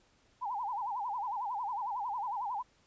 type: tone with vibrato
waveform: sine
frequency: 898 Hz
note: A5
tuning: 35 cents sharp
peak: -33 dBFS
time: 0.41-2.63 s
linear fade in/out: 20 ms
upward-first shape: sine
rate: 11 Hz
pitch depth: 210 cents each way
effects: pink hiss -68 dBFS RMS until 2.86 s + resampled to 16000 Hz